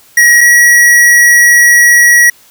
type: tone pair in turn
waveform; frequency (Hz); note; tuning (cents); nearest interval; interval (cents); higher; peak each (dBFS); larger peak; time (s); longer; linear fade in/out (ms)
square; 1904 / 1917.2; A#6 / A#6; +36 / +48; unison; 12; second; -3; neither; 0.17-0.41 / 0.41-2.3; second; 5
effects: white hiss -43 dBFS RMS until 2.5 s